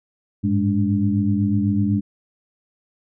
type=tone cluster; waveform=sine; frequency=100.1 / 108.1 / 204.1 / 290.4 Hz; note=G2 / A2 / G#3 / D4; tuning=+37 / -30 / -30 / -19 cents; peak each=-23 / -25 / -19 / -24 dBFS; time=0.43-2.01 s; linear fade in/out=20 ms; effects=none